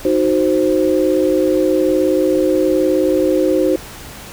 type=chord; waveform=sine; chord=C diminished; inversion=first; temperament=equal; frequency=311.1 / 370 / 523.3 Hz; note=Eb4 / Gb4 / C5; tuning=0 / 0 / 0 cents; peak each=-16 / -16 / -16 dBFS; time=0.05-3.76 s; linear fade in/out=2 ms; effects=pink hiss -34 dBFS RMS until 4.32 s